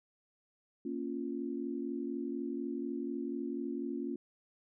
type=chord; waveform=sine; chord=Bb minor; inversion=none; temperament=equal; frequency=233.1 / 277.2 / 349.2 Hz; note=Bb3 / Db4 / F4; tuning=0 / 0 / 0 cents; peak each=-40 / -38 / -40 dBFS; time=0.85-4.16 s; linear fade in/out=5 ms; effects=none